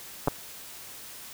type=clicks; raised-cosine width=1 ms; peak=-10 dBFS; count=2; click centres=0.275 / 0.282 s; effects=white hiss -44 dBFS RMS until 1.33 s